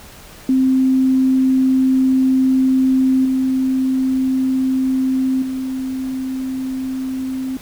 sine tone with level steps, 261.6 Hz, C4, in tune, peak -11 / -14 / -20 dBFS, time 0.49-7.57 s, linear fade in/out 2 ms, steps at 3.25 / 5.42 s, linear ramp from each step 2 ms, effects pink hiss -40 dBFS RMS until 7.61 s

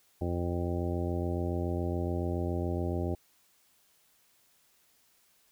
harmonic tone, 87.1 Hz, F2, 4 cents flat, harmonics 1 / 2 / 3 / 4 / 5 / 6 / 7 / 9, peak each -32 / -38 / -38 / -36 / -42 / -43 / -41 / -44 dBFS, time 0.21-3.15 s, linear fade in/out 5 ms, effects white hiss -67 dBFS RMS until 5.51 s

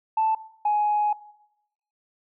sine tone pair in turn, 880 / 837 Hz, A5 / G#5, 0 / +13 cents, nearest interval minor second, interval 87 cents, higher first, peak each -18 dBFS, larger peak neither, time 0.17-0.35 / 0.65-1.13 s, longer second, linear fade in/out 5 ms, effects noise-tail reverb RT60 0.8 s tail -19 dB re dry + tanh soft clip ceiling -15 dBFS

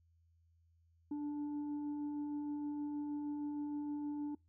sine tone with frequency modulation, 293.7 Hz, D4, in tune, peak -37 dBFS, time 1.11-4.35 s, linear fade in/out 5 ms, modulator 581 Hz, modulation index 0.26, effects noise-tail reverb RT60 0.2 s tail -25 dB re dry + added 83 Hz sine -68 dBFS peak until 4.48 s

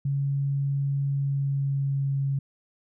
sine tone with pitch glide, 139.4 to 137.8 Hz, C#3 to C#3, +10 to -10 cents, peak -23 dBFS, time 0.05-2.39 s, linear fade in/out 5 ms, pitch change -20 cents, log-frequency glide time 1.07-2.18 s, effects none

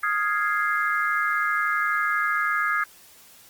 sine chord, F minor seventh, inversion third, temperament equal, 1244.5 / 1396.9 / 1661.2 / 2093 Hz, Eb6 / F6 / Ab6 / C7, 0 / 0 / 0 / 0 cents, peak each -25 / -29 / -25 / -30 dBFS, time 0.03-2.84 s, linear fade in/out 5 ms, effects white hiss -51 dBFS RMS until 3.49 s + Opus 24 kbps

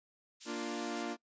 white high-pass noise, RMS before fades -47 dBFS, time 0.4-1.04 s, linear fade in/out 20 ms, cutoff 3000 Hz, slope 12 dB/octave
sawtooth chord, Bb major, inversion none, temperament equal, 233.1 / 293.7 / 349.2 Hz, Bb3 / D4 / F4, 0 / 0 / 0 cents, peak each -37 dBFS, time 0.45-1.17 s, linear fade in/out 50 ms
effects noise-tail reverb RT60 0.1 s tail -22 dB re dry + resampled to 16000 Hz

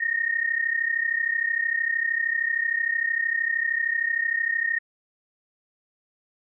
sine tone pair together, 1833.9 / 1867 Hz, A#6 / A#6, -29 / +2 cents, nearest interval unison, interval 31 cents, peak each -25 dBFS, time 0-4.79 s, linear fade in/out 10 ms, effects none

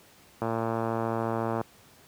click train, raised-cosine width 1 ms, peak -15 dBFS, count 137, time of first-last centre 0.42-1.613 s, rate 114 Hz, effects pink hiss -56 dBFS RMS until 2.07 s + high-pass 80 Hz 12 dB/octave

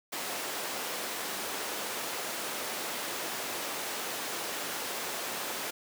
pink high-pass noise, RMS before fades -36 dBFS, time 0.12-5.71 s, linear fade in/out 10 ms, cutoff 390 Hz, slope 12 dB/octave, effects none

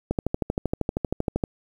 click train, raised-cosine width 2 ms, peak -10 dBFS, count 18, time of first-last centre 0.11-1.438 s, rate 12.8 Hz, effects 8-bit

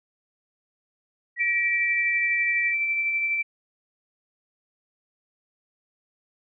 sine tone, 1919 Hz, A#6, 50 cents sharp, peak -25 dBFS, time 1.36-2.75 s, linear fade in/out 50 ms
sine tone with tremolo, 2335 Hz, D7, 11 cents flat, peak -21 dBFS, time 1.39-3.43 s, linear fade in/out 20 ms, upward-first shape sine, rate 12 Hz, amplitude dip 30%
effects none

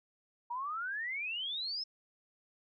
sine exponential sweep, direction up, 932.3 to 5320 Hz, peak -35 dBFS, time 0.5-1.84 s, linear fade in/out 10 ms, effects none

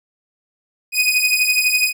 sawtooth beating tone pair, 2489 / 2501 Hz, D#7 / D#7, 0 / +8 cents, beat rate 12 Hz, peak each -14 dBFS, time 0.92-1.93 s, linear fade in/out 50 ms, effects none

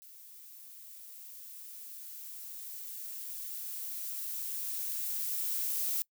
violet noise with level ramp, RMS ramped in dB -53 to -32 dBFS, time 0.02-6.02 s, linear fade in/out 0 ms, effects noise-tail reverb RT60 0.1 s tail -24 dB re dry

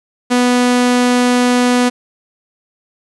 sawtooth tone, 246.6 Hz, B3, 2 cents flat, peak -6 dBFS, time 0.3-1.9 s, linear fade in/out 20 ms, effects resampled to 24000 Hz + 7-bit

